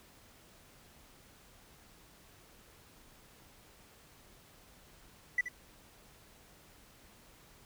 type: tone with echo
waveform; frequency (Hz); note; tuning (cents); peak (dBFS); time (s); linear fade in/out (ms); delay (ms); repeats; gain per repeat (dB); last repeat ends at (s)
triangle; 1975.5; B6; 0; -22; 5.38-5.41; 5; 76; 1; -13; 5.486
effects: tanh soft clip ceiling -23 dBFS + pink hiss -60 dBFS RMS until 7.65 s